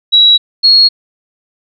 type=tone pair in turn; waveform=sine; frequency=3887 / 4309 Hz; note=B7 / C#8; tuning=-28 / -50 cents; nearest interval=major second; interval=178 cents; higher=second; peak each=-3 dBFS; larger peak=neither; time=0.12-0.38 / 0.63-0.89 s; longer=neither; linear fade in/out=20 ms; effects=none